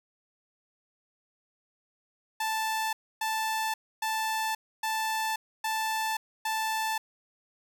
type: tone bursts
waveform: sawtooth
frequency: 880 Hz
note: A5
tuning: in tune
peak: -24 dBFS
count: 6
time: 2.4-6.98 s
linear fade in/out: 5 ms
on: 530 ms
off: 280 ms
effects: none